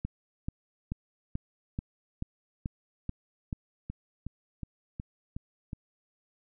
two click trains, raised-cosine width 5 ms, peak -20 / -24 dBFS, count 9 / 6, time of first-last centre 0.05-3.528 / 3.9-5.732 s, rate 2.3 / 2.73 Hz, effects none

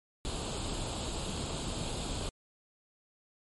pink noise with comb filter, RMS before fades -36 dBFS, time 0.25-2.29 s, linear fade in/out 0 ms, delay 0.26 ms, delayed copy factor +0.7, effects MP3 48 kbps

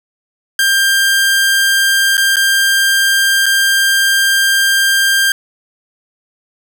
sawtooth tone with dropouts, 1591 Hz, G6, 25 cents sharp, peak -6 dBFS, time 0.59-5.32 s, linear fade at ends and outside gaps 2 ms, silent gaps 2.17-2.178 / 2.359-2.367 / 3.459-3.463 s, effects none

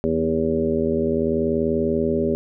harmonic tone with a mistuned harmonic, 80.5 Hz, E2, 41 cents flat, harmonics 1 / 2 / 3 / 4 / 5 / 6 / 7, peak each -32 / -30 / -23 / -30 / -22 / -31 / -27 dBFS, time 0.04-2.35 s, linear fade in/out 0 ms, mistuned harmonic 2, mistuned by +27 cents, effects none

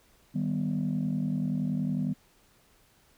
sine chord, Eb augmented, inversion none, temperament equal, 155.56 / 196 / 246.9 Hz, Eb3 / G3 / B3, 0 / 0 / 0 cents, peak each -30 dBFS, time 0.34-2.14 s, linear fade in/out 20 ms, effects tanh soft clip ceiling -21 dBFS + pink hiss -63 dBFS RMS until 3.17 s

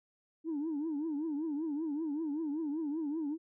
sine tone with vibrato, 305.4 Hz, D#4, 32 cents flat, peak -31 dBFS, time 0.44-3.38 s, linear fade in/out 50 ms, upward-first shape triangle, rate 5.2 Hz, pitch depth 170 cents each way, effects tanh soft clip ceiling -30 dBFS

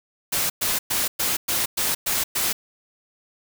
white noise bursts, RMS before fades -23 dBFS, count 8, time 0.32-2.53 s, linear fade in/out 10 ms, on 180 ms, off 110 ms, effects none

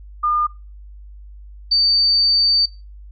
sine tone pair in turn, 1210 / 4596 Hz, D#6 / D8, -49 / -38 cents, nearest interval octave + major seventh, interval 2311 cents, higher second, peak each -15 / -12 dBFS, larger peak second, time 0.23-0.47 / 1.71-2.66 s, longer second, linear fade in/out 10 ms, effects noise-tail reverb RT60 0.3 s tail -22 dB re dry + added 50 Hz sine -36 dBFS peak until 3.11 s

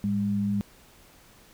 sine tone pair together, 106.98 / 202.1 Hz, A2 / G#3, -48 / -47 cents, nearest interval major seventh, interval 1101 cents, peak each -32 / -24 dBFS, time 0.04-0.61 s, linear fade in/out 0 ms, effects pink hiss -55 dBFS RMS until 1.53 s

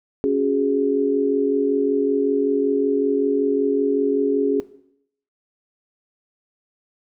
sine chord, C# suspended fourth, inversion none, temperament equal, 277.2 / 370 / 415.3 Hz, C#4 / F#4 / G#4, 0 / 0 / 0 cents, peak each -21 / -24 / -19 dBFS, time 0.24-4.6 s, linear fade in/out 0 ms, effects noise-tail reverb RT60 0.7 s tail -17 dB re dry

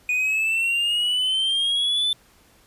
triangle exponential sweep, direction up, 2466 to 3537 Hz, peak -18 dBFS, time 0.09-2.13 s, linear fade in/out 2 ms, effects pink hiss -56 dBFS RMS until 2.66 s + resampled to 32000 Hz

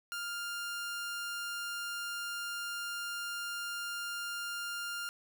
sawtooth tone, 1400 Hz, F6, 4 cents sharp, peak -33 dBFS, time 0.12-5.09 s, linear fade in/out 0 ms, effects none

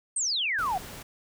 sine exponential sweep, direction down, 8870 to 698.5 Hz, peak -25 dBFS, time 0.16-0.78 s, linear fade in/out 5 ms
pink noise, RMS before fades -42 dBFS, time 0.58-1.03 s, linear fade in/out 10 ms
effects none

